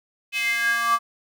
square tone with high-pass filter sweep, 233.1 Hz, A#3, in tune, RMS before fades -22 dBFS, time 0.32-0.99 s, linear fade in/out 50 ms, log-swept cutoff 2600 to 1100 Hz, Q 7.6, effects none

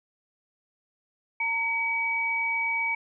sine tone pair together, 914 / 2272 Hz, A#5 / C#7, -34 / +42 cents, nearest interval octave + major third, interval 1576 cents, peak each -32 / -25 dBFS, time 1.4-2.95 s, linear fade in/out 5 ms, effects none

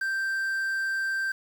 triangle tone with quantisation, 1568 Hz, G6, in tune, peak -24 dBFS, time 0.01-1.32 s, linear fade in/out 5 ms, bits 8, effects none

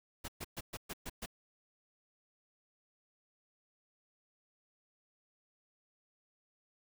pink noise bursts, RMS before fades -42 dBFS, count 7, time 0.24-1.261 s, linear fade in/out 10 ms, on 43 ms, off 120 ms, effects none

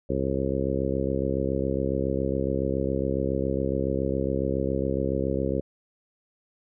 harmonic tone, 67.2 Hz, C2, 47 cents sharp, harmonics 1 / 2 / 3 / 4 / 5 / 6 / 7 / 8, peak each -32 / -32 / -32 / -32 / -32 / -32 / -32 / -32 dBFS, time 0.09-5.61 s, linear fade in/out 10 ms, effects none

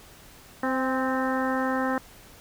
harmonic tone with a mistuned harmonic, 260.4 Hz, C4, 8 cents flat, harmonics 1 / 2 / 3 / 4 / 5 / 6 / 7, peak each -27 / -30 / -32 / -33 / -34 / -35 / -35 dBFS, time 0.63-1.98 s, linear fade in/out 2 ms, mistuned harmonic 3, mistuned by +28 cents, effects pink hiss -50 dBFS RMS until 2.4 s

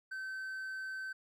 triangle tone, 1539 Hz, G6, 32 cents flat, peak -37 dBFS, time 0.11-1.13 s, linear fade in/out 10 ms, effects none

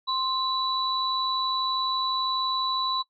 sine tone pair together, 1046.5 / 3946 Hz, C6 / B7, 0 / -2 cents, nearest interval octave + major seventh, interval 2298 cents, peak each -27 dBFS, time 0.07-3.03 s, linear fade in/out 20 ms, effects noise-tail reverb RT60 0.1 s tail -20 dB re dry

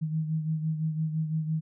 sine beating tone pair, 156.9 / 162.8 Hz, D#3 / E3, +15 / -21 cents, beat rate 5.9 Hz, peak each -27 / -35 dBFS, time 0.01-1.61 s, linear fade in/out 20 ms, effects none

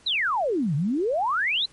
sine exponential two-way sweep, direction down then up, 4186 to 134.8 to 4186 Hz, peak -21 dBFS, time 0.06-1.66 s, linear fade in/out 10 ms, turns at 0.75 s, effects pink hiss -55 dBFS RMS until 1.72 s + MP3 48 kbps

